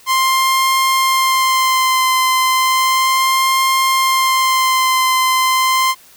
sawtooth tone with vibrato, 1046.5 Hz, C6, in tune, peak -8 dBFS, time 0.06-5.95 s, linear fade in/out 50 ms, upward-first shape sine, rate 0.34 Hz, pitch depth 19 cents each way, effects white hiss -45 dBFS RMS until 6.16 s

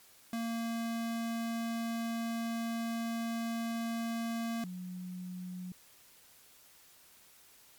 square / sine tone pair in turn, 230 / 181.55 Hz, A#3 / F#3, -23 / -33 cents, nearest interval major third, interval 410 cents, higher first, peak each -34 / -39 dBFS, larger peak first, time 0.33-4.64 / 4.64-5.72 s, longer first, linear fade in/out 2 ms, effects white hiss -60 dBFS RMS until 7.78 s + MP3 96 kbps

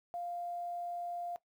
sine tone with quantisation, 698.5 Hz, F5, in tune, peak -37 dBFS, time 0.14-1.36 s, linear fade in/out 0 ms, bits 11, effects noise-tail reverb RT60 0.1 s tail -17 dB re dry

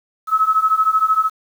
sine beating tone pair, 1283 / 1296 Hz, E6 / E6, -47 / -30 cents, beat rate 13 Hz, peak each -17 / -15 dBFS, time 0.27-1.3 s, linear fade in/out 50 ms, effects 7-bit

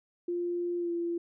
sine tone with pitch glide, 349.2 to 341.8 Hz, F4 to F4, 0 to -37 cents, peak -29 dBFS, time 0.28-1.18 s, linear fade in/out 5 ms, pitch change -37 cents, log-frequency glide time 0.78-0.91 s, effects none

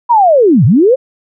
sine linear two-way sweep, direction down then up, 987.8 to 100.6 to 550 Hz, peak -4 dBFS, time 0.09-0.96 s, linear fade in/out 20 ms, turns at 0.65 s, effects none

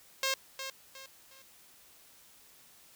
5% pulse tone with echo, 535 Hz, C5, 38 cents sharp, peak -17 dBFS, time 0.23-0.34 s, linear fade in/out 2 ms, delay 360 ms, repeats 3, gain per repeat -9 dB, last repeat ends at 1.42 s, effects white hiss -59 dBFS RMS until 2.95 s

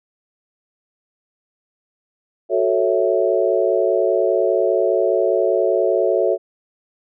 sine chord, F# minor seventh, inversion none, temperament equal, 370 / 440 / 554.4 / 659.3 Hz, F#4 / A4 / C#5 / E5, 0 / 0 / 0 / 0 cents, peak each -20 dBFS, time 2.49-6.38 s, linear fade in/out 50 ms, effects none

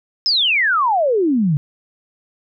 sine exponential sweep, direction down, 5300 to 138.59 Hz, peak -13 dBFS, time 0.26-1.57 s, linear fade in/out 0 ms, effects none

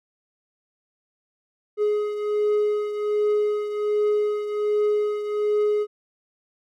triangle beating tone pair, 418.8 / 420.1 Hz, G#4 / G#4, +15 / +20 cents, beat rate 1.3 Hz, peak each -19 / -26 dBFS, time 1.77-5.87 s, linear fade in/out 50 ms, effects none

